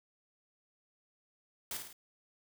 white noise with echo, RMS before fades -39 dBFS, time 1.71-1.77 s, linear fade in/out 2 ms, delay 53 ms, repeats 3, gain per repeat -5 dB, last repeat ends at 1.929 s, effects none

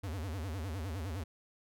square tone with vibrato, 87.31 Hz, F2, in tune, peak -37 dBFS, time 0.03-1.24 s, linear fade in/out 10 ms, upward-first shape sine, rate 9.8 Hz, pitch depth 260 cents each way, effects none

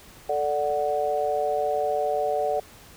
sine chord, D major, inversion second, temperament equal, 440 / 587.3 / 740 Hz, A4 / D5 / F#5, 0 / 0 / 0 cents, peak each -28 / -26 / -26 dBFS, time 0.29-2.6 s, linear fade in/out 5 ms, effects pink hiss -49 dBFS RMS until 2.96 s

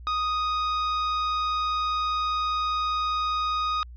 45% pulse tone, 1245 Hz, D#6, 1 cent sharp, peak -24 dBFS, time 0.07-3.83 s, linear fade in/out 0 ms, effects added 60 Hz sine -40 dBFS peak until 3.96 s + resampled to 11025 Hz

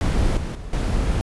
brown noise with level steps, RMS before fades -19 / -26 / -34 / -21 dBFS, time 0.01-1.21 s, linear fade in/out 0 ms, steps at 0.37 / 0.55 / 0.73 s, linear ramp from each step 2 ms, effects resampled to 24000 Hz

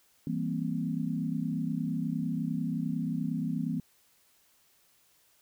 sine chord, C dominant seventh, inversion first, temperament equal, 164.81 / 196 / 233.1 / 261.6 Hz, E3 / G3 / Bb3 / C4, 0 / 0 / 0 / 0 cents, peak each -33 / -37 / -34 / -35 dBFS, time 0.27-3.8 s, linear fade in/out 2 ms, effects white hiss -66 dBFS RMS until 5.41 s

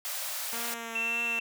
white high-pass noise, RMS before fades -35 dBFS, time 0.05-0.74 s, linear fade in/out 0 ms, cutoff 530 Hz, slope 96 dB/octave
5% pulse tone with vibrato, 231.2 Hz, A#3, 14 cents flat, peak -25 dBFS, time 0.53-1.39 s, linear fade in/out 0 ms, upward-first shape triangle, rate 1.8 Hz, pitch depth 30 cents each way
sine tone, 2692 Hz, E7, 36 cents sharp, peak -28 dBFS, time 0.95-1.4 s, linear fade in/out 5 ms
effects none

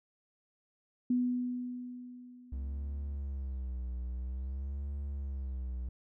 sine tone with exponential decay, 247.6 Hz, B3, 5 cents sharp, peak -25 dBFS, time 1.1-3.17 s, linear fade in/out 5 ms, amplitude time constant 450 ms
triangle tone with vibrato, 65.9 Hz, C2, 13 cents sharp, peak -33 dBFS, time 2.52-5.89 s, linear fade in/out 5 ms, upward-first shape sine, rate 0.51 Hz, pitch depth 120 cents each way
effects none

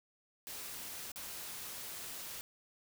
white noise with dropouts, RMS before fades -45 dBFS, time 0.47-2.41 s, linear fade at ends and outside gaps 0 ms, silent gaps 1.118-1.159 s, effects none

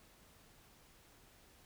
silence, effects pink hiss -64 dBFS RMS until 1.65 s

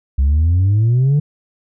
sine exponential sweep, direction up, 65.41 to 150.7 Hz, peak -8 dBFS, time 0.18-1.2 s, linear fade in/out 10 ms, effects tanh soft clip ceiling -9 dBFS

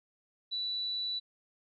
sine tone, 3955 Hz, B7, 2 cents sharp, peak -32 dBFS, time 0.51-1.2 s, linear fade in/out 20 ms, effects none

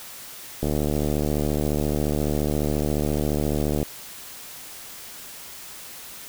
click train, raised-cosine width 2 ms, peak -11 dBFS, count 239, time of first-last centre 0.63-3.829 s, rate 74.4 Hz, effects white hiss -40 dBFS RMS until 6.28 s

